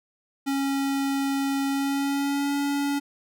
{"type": "tone with pitch glide", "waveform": "square", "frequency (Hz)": [275.1, 283.3], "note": ["C#4", "C#4"], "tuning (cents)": [-13, 38], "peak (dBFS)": -24, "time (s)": [0.46, 3], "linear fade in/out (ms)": 20, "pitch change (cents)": 51, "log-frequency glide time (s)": [1.68, 2.54], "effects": []}